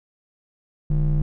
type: ring-modulated tone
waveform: triangle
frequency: 90 Hz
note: F#2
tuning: 47 cents flat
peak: -12 dBFS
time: 0.9-1.22 s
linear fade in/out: 5 ms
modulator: 59.7 Hz
effects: none